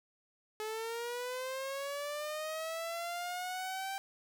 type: linear sweep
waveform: sawtooth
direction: up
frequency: 427.4 to 784 Hz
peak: -33 dBFS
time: 0.6-3.98 s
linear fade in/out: 0 ms
effects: none